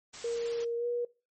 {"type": "noise", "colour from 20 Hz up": "white", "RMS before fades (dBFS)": -44, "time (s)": [0.13, 0.65], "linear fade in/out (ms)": 10}
{"type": "tone with pitch glide", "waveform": "sine", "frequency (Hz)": [468.4, 480.5], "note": ["A#4", "B4"], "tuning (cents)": [8, -48], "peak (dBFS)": -29, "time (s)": [0.24, 1.05], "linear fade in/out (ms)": 5, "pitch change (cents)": 44, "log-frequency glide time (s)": [0.77, 0.86]}
{"effects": ["noise-tail reverb RT60 0.3 s tail -21 dB re dry", "MP3 32 kbps"]}